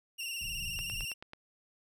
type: tone with vibrato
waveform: sawtooth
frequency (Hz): 2770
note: F7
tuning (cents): -15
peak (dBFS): -33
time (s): 0.18-1.14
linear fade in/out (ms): 20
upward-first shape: square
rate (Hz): 19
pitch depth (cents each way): 37
type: low-pass noise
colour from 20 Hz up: pink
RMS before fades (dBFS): -44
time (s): 0.41-1.05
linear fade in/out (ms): 2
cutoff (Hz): 170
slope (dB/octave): 48
type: click train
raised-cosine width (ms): 0.3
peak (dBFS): -29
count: 6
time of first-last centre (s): 0.79-1.334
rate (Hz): 9.19
effects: none